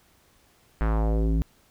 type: tone with low-pass filter sweep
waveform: square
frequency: 54.7 Hz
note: A1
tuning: 9 cents flat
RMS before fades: -23 dBFS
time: 0.81-1.42 s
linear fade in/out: 0 ms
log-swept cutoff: 1700 to 210 Hz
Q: 1.9
effects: pink hiss -61 dBFS RMS until 1.7 s